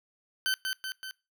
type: tone with echo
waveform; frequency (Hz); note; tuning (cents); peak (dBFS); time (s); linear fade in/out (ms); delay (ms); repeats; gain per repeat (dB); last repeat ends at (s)
20% pulse; 1534; G6; -38; -21; 0.46-0.54; 0; 190; 3; -4; 1.11
effects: noise-tail reverb RT60 0.3 s tail -24 dB re dry